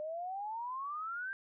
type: exponential sweep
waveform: sine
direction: up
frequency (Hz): 600 to 1597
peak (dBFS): -37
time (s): 0-1.33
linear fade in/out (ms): 0
effects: none